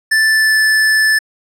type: tone with pitch glide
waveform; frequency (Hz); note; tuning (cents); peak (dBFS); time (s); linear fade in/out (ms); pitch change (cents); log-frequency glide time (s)
square; 1760 to 1747.8; A6 to A6; 0 to -12; -10; 0.11-1.19; 10; -12; 0.28-0.59
effects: low-pass 11000 Hz 12 dB/octave